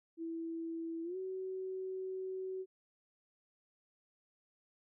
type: tone with pitch glide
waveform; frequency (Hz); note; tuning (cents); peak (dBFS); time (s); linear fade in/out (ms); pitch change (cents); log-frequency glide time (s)
sine; 329.6 to 376.4; E4 to F#4; 0 to +30; -38; 0.17-2.66; 50; +230; 1.03-1.17
effects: none